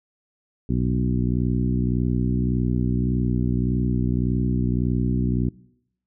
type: harmonic tone with a mistuned harmonic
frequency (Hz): 61.74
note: B1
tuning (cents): 0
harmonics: 1 / 2 / 3 / 4 / 5 / 6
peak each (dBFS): -26 / -24 / -25 / -26 / -32 / -34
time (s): 0.69-5.49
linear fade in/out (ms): 5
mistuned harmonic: 1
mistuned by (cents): +40
effects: noise-tail reverb RT60 0.8 s tail -23 dB re dry